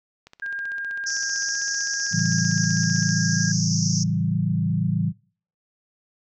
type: click train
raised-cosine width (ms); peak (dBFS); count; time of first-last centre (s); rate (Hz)
0.2; -27; 45; 0.27-3.091; 15.6
type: tone with pitch glide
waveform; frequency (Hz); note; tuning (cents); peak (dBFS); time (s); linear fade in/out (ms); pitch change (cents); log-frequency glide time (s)
sine; 1611 to 1626; G6 to G#6; +47 to -37; -27; 0.42-3.52; 5; +16; 1.38-1.61
type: band-pass noise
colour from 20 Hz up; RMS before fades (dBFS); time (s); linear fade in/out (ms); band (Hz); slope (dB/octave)
pink; -28; 1.06-4.04; 10; 5200 to 6400; 96
type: chord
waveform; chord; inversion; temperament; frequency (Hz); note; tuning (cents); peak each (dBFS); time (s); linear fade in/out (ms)
sine; A dominant seventh; none; equal with one note detuned; 110 / 138.59 / 164.81 / 193.19; A2 / C#3 / E3 / G3; 0 / 0 / 0 / -25; -26 / -28 / -23 / -27; 2.11-5.13; 50
effects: noise-tail reverb RT60 0.5 s tail -25 dB re dry